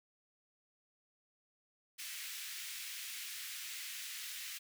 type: high-pass noise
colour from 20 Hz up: pink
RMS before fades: -45 dBFS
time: 1.98-4.59 s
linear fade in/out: 20 ms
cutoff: 1900 Hz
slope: 24 dB/octave
effects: none